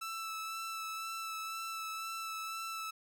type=tone with vibrato; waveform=sawtooth; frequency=1320 Hz; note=E6; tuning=2 cents sharp; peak=-35 dBFS; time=0.01-2.91 s; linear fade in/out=10 ms; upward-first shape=sine; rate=2 Hz; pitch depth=16 cents each way; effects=none